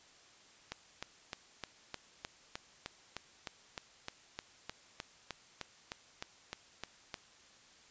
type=click train; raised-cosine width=0.2 ms; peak=-22 dBFS; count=22; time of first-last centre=0.72-7.142 s; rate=3.27 Hz; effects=white hiss -61 dBFS RMS until 7.9 s + resampled to 16000 Hz